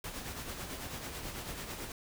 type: noise with tremolo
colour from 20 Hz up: pink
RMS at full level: -40 dBFS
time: 0.04-1.92 s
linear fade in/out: 2 ms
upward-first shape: sine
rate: 9.1 Hz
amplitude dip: 45%
effects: none

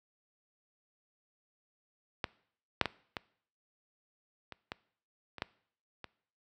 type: clicks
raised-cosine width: 0.3 ms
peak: -15 / -7 / -15 / -19 / -27 / -21 / -27 / -16 / -26 dBFS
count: 9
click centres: 2.242 / 2.813 / 2.857 / 3.168 / 4.523 / 4.719 / 5.383 / 5.421 / 6.043 s
effects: noise-tail reverb RT60 0.6 s tail -22 dB re dry + high-pass 60 Hz 12 dB/octave

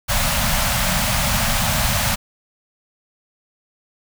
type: band-stop noise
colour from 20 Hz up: pink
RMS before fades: -19 dBFS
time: 0.08-2.16 s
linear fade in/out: 20 ms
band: 240 to 550 Hz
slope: 96 dB/octave
effects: none

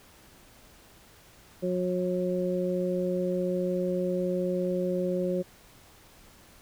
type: harmonic tone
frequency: 181.2 Hz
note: F#3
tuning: 36 cents flat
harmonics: 1 / 2 / 3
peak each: -30 / -30 / -30 dBFS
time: 1.62-5.43 s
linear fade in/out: 20 ms
effects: pink hiss -55 dBFS RMS until 6.61 s

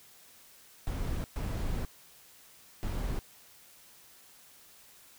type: noise bursts at uneven times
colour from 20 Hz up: brown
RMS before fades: -33 dBFS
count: 3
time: 0.87-1.24 / 1.36-1.85 / 2.83-3.19 s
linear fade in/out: 0 ms
effects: white hiss -57 dBFS RMS until 5.18 s

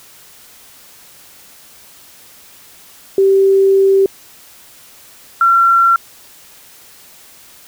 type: tone pair in turn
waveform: sine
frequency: 388.9 / 1363.3 Hz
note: G4 / F6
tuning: -14 / -42 cents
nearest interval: octave + minor seventh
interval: 2172 cents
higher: second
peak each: -7 dBFS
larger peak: neither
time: 3.18-4.06 / 5.41-5.96 s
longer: first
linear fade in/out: 2 ms
effects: white hiss -42 dBFS RMS until 7.67 s

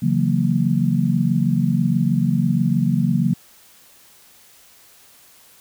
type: chord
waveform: sine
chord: F# dominant seventh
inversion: second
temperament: just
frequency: 138.75 / 166.5 / 185 / 231.2 Hz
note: C#3 / E3 / F#3 / A#3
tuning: +2 / +18 / 0 / -14 cents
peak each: -21 dBFS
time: 0.02-3.34 s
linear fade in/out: 10 ms
effects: white hiss -50 dBFS RMS until 5.6 s

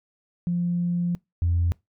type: tone pair in turn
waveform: sine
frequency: 174.4 / 85.88 Hz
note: F3 / F2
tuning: -2 / -29 cents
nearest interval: octave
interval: 1227 cents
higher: first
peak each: -21 / -18 dBFS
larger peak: second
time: 0.47-1.15 / 1.42-1.72 s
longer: first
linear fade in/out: 0 ms
effects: noise-tail reverb RT60 0.2 s tail -25 dB re dry + tanh soft clip ceiling -15 dBFS

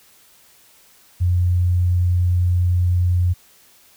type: tone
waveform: sine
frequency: 89 Hz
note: F2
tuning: 33 cents sharp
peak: -14 dBFS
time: 1.2-3.34 s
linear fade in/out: 20 ms
effects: white hiss -52 dBFS RMS until 3.96 s

